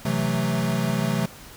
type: chord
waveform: square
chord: F# half-diminished seventh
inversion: second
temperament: equal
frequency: 130.81 / 164.81 / 185 / 220 Hz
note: C3 / E3 / F#3 / A3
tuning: 0 / 0 / 0 / 0 cents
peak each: -28 dBFS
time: 0.05-1.26 s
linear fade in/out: 5 ms
effects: pink hiss -44 dBFS RMS until 1.56 s